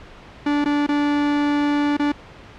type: tone with dropouts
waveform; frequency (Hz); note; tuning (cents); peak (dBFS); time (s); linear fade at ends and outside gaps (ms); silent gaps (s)
45% pulse; 291.1; D4; -15; -17; 0.46-2.12; 5; 0.644-0.657 / 0.866-0.888 / 1.969-1.995
effects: pink hiss -42 dBFS RMS until 2.58 s + low-pass 3000 Hz 12 dB/octave